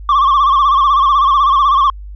sine tone with vibrato, 1121 Hz, C#6, 19 cents sharp, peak -5 dBFS, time 0.09-1.9 s, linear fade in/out 2 ms, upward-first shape sine, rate 16 Hz, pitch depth 100 cents each way, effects tanh soft clip ceiling -7 dBFS + added 50 Hz sine -27 dBFS peak until 2.15 s

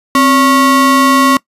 square ring-modulated tone, 416.3 Hz, G#4, 4 cents sharp, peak -4 dBFS, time 0.15-1.37 s, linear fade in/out 2 ms, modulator 680 Hz, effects noise-tail reverb RT60 0.1 s tail -22 dB re dry + resampled to 32000 Hz

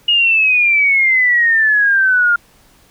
sine exponential sweep, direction down, 2882 to 1400 Hz, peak -9 dBFS, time 0.08-2.36 s, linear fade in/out 5 ms, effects pink hiss -50 dBFS RMS until 2.9 s

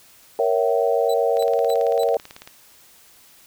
sine chord, A# diminished seventh, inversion none, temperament equal with one note detuned, 466.2 / 554.4 / 659.3 / 763.9 Hz, A#4 / C#5 / E5 / G5, 0 / 0 / 0 / -45 cents, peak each -20 / -22 / -23 / -25 dBFS, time 0.39-2.17 s, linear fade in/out 2 ms
sawtooth tone bursts, 3975 Hz, B7, 10 cents sharp, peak -30 dBFS, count 4, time 1.09-2.04 s, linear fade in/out 5 ms, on 50 ms, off 250 ms
click train, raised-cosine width 0.2 ms, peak -21 dBFS, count 21, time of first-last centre 1.37-2.475 s, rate 18.1 Hz
effects white hiss -51 dBFS RMS until 3.46 s

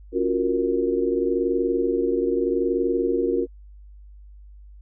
sine chord, Gb major seventh, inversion second, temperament equal, 277.2 / 349.2 / 370 / 466.2 Hz, Db4 / F4 / Gb4 / Bb4, 0 / 0 / 0 / 0 cents, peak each -27 / -25 / -25 / -24 dBFS, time 0.12-3.47 s, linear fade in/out 50 ms, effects added 50 Hz sine -42 dBFS peak until 4.81 s

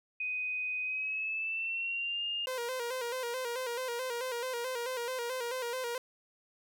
sine tone with pitch glide, 2500 to 2822 Hz, D#7 to F7, +8 to +17 cents, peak -32 dBFS, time 0.2-2.46 s, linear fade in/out 5 ms, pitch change +209 cents, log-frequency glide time 0.82-2.24 s
sawtooth tone with vibrato, 493.9 Hz, B4, in tune, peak -30 dBFS, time 2.47-5.98 s, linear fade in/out 2 ms, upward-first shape square, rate 4.6 Hz, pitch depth 72 cents each way
effects none

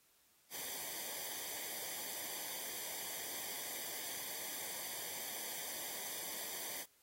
white noise with comb filter, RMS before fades -44 dBFS, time 0.5-6.86 s, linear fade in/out 50 ms, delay 0.74 ms, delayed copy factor -0.8, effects white hiss -71 dBFS RMS until 7.02 s + AAC 48 kbps

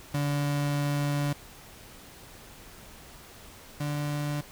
35% pulse tone pair in turn, 144.4 / 146.67 Hz, D3 / D3, -29 / -2 cents, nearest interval unison, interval 27 cents, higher second, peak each -24 / -27 dBFS, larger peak first, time 0.14-1.33 / 3.8-4.41 s, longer first, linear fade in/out 5 ms, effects pink hiss -49 dBFS RMS until 4.51 s

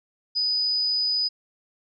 sine tone, 4978 Hz, D#8, in tune, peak -21 dBFS, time 0.35-1.29 s, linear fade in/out 20 ms, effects none

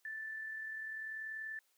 sine tone with amplitude modulation, 1760 Hz, A6, in tune, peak -39 dBFS, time 0.05-1.59 s, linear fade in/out 2 ms, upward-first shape sine, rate 40.4 Hz, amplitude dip 35%, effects white hiss -75 dBFS RMS until 1.77 s + high-pass 400 Hz 12 dB/octave

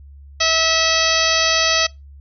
harmonic tone with a mistuned harmonic, 648 Hz, E5, 30 cents flat, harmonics 1 / 2 / 3 / 4 / 5 / 6 / 7 / 8 / 9, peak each -23 / -23 / -23 / -23 / -23 / -23 / -23 / -23 / -23 dBFS, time 0.4-1.87 s, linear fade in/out 10 ms, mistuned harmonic 9, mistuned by +28 cents, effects noise-tail reverb RT60 0.2 s tail -23 dB re dry + added 70 Hz sine -38 dBFS peak until 2.2 s

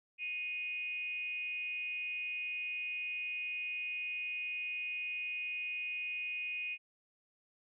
sine tone with frequency modulation, 2489 Hz, D#7, in tune, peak -36 dBFS, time 0.18-6.78 s, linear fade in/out 50 ms, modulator 332 Hz, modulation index 0.44, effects none

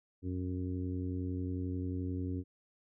harmonic tone, 91.2 Hz, F#2, 24 cents flat, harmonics 1 / 2 / 3 / 4 / 5, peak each -36 / -45 / -38 / -46 / -50 dBFS, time 0.22-2.44 s, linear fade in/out 50 ms, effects none

